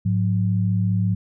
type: tone pair together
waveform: sine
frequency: 106 / 180.76 Hz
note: G#2 / F#3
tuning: +36 / -40 cents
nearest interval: major sixth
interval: 924 cents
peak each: -19 / -22 dBFS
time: 0.05-1.15 s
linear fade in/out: 10 ms
effects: none

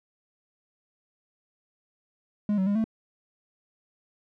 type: tone with pitch steps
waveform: triangle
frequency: 207.6 / 189.2 / 202.9 / 221.8 Hz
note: G#3 / F#3 / G#3 / A3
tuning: 0 / +39 / -40 / +14 cents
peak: -20 dBFS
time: 2.49-2.842 s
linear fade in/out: 2 ms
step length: 88 ms
effects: none

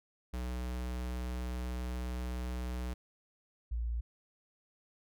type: tone pair in turn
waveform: square / sine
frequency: 61.74 / 57.9 Hz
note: B1 / A#1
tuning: 0 / -11 cents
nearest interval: minor second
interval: 111 cents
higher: first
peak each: -36 / -32 dBFS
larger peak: second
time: 0.33-2.94 / 3.71-4.01 s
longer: first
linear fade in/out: 10 ms
effects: none

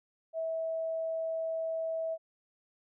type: tone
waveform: sine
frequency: 650 Hz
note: E5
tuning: 24 cents flat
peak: -31 dBFS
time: 0.33-2.18 s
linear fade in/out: 50 ms
effects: none

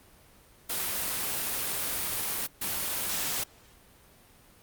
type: noise bursts at uneven times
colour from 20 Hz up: white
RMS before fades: -31 dBFS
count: 2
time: 0.69-2.47 / 2.61-3.44 s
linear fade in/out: 10 ms
effects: pink hiss -57 dBFS RMS until 4.62 s + Opus 32 kbps

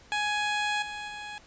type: tone with level steps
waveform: 15% pulse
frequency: 835 Hz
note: G#5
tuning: 9 cents sharp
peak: -20 / -29 / -31 dBFS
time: 0.12-1.38 s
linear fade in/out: 0 ms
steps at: 0.82 / 1.08 s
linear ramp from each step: 5 ms
effects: pink hiss -55 dBFS RMS until 1.46 s + resampled to 16000 Hz

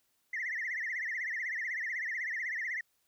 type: tone with vibrato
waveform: sine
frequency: 1928 Hz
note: B6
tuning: 42 cents flat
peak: -32 dBFS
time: 0.33-2.81 s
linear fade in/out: 5 ms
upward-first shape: triangle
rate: 16 Hz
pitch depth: 190 cents each way
effects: tanh soft clip ceiling -29 dBFS + white hiss -75 dBFS RMS until 3.07 s

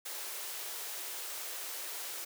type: high-pass noise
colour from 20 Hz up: white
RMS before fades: -41 dBFS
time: 0.05-2.25 s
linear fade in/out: 10 ms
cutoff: 340 Hz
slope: 48 dB/octave
effects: none

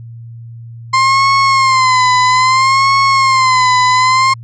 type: tone with vibrato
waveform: 35% pulse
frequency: 1048 Hz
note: C6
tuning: 2 cents sharp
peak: -6 dBFS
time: 0.93-4.34 s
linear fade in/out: 10 ms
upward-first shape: sine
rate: 0.61 Hz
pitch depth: 77 cents each way
effects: added 116 Hz sine -28 dBFS peak until 4.43 s + resampled to 16000 Hz

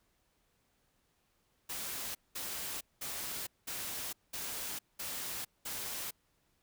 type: noise bursts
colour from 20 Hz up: white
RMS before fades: -40 dBFS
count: 7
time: 1.69-6.11 s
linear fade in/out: 10 ms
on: 460 ms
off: 200 ms
effects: pink hiss -75 dBFS RMS until 6.62 s

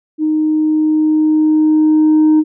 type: tone with level ramp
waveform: sine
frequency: 309.5 Hz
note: D#4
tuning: 9 cents flat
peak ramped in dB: -11 to -4 dBFS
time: 0.18-2.44 s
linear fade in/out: 50 ms
effects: tanh soft clip ceiling -5 dBFS

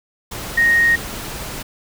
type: tone in noise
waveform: sine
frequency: 1864.7 Hz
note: A#6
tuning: in tune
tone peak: -11 dBFS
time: 0.57-0.96 s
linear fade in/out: 10 ms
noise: pink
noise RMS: -29 dBFS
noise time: 0.31-1.63 s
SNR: +15 dB
effects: none

